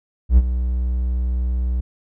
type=tone with ADSR envelope; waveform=triangle; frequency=61.74 Hz; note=B1; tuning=in tune; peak=-4 dBFS; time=0.29-1.81 s; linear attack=84 ms; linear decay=41 ms; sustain=-12 dB; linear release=10 ms; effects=none